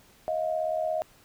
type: tone pair together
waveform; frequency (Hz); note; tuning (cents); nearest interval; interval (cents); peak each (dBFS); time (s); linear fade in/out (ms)
sine; 632 / 709; D#5 / F5; +27 / +26; major second; 199; -27 / -31; 0.28-1.02; 0
effects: pink hiss -58 dBFS RMS until 1.24 s